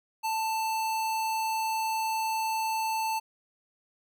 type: tone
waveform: square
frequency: 885 Hz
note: A5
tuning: 10 cents sharp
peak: -28 dBFS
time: 0.23-3.2 s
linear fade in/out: 20 ms
effects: none